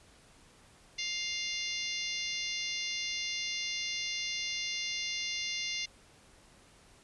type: harmonic tone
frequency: 700 Hz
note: F5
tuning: 4 cents sharp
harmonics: 3 / 4 / 5 / 6 / 7 / 8 / 9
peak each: -39 / -40 / -41 / -42 / -42 / -43 / -44 dBFS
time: 0.98-5.86 s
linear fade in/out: 10 ms
effects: pink hiss -60 dBFS RMS until 7.03 s + resampled to 24000 Hz